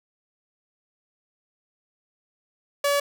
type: tone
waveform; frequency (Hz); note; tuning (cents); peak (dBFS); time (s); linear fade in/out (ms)
sawtooth; 570; C#5; +48; -16; 2.84-3; 5
effects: none

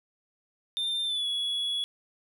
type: tone with pitch glide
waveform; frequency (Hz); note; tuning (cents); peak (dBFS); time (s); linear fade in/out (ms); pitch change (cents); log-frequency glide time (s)
triangle; 3596 to 3375; A7 to G#7; +37 to +27; -26; 0.77-1.84; 0; -110; 1.04-1.26
effects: none

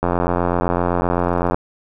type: click train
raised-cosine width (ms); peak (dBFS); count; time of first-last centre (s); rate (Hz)
1; -4; 134; 0.03-1.545; 87.8
effects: none

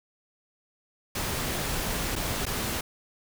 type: noise with dropouts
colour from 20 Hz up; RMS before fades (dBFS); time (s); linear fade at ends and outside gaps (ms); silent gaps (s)
pink; -30; 1.15-2.81; 5; 2.156-2.16 / 2.455-2.464
effects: none

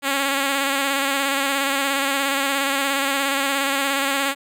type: tone with vibrato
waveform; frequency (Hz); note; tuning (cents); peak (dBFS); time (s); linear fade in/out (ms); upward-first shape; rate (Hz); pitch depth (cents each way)
5% pulse; 275.9; C#4; -8; -8; 0.02-4.35; 50; square; 17; 27
effects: none

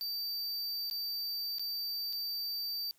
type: tone with dropouts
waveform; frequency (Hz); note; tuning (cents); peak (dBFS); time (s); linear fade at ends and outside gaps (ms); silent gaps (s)
square; 4642; D8; -21; -35; 0.01-2.91; 0; 0.899-0.911 / 1.584-1.595 / 2.127-2.131
effects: white hiss -69 dBFS RMS until 2.98 s

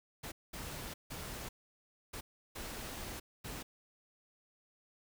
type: noise bursts at uneven times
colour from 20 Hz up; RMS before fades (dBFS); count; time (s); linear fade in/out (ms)
pink; -44; 6; 0.23-0.32 / 0.53-0.94 / 1.1-1.49 / 2.13-2.21 / 2.55-3.2 / 3.44-3.63; 10
effects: none

